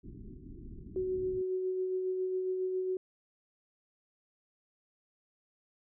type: low-pass noise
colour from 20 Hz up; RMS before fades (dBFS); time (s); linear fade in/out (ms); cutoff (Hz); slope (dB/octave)
pink; -47; 0.03-1.42; 10; 390; 96
type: tone with tremolo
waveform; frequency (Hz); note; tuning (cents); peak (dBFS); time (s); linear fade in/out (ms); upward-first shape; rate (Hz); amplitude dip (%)
sine; 372; F#4; +9; -29; 0.96-2.97; 2; sine; 7.3; 30
effects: none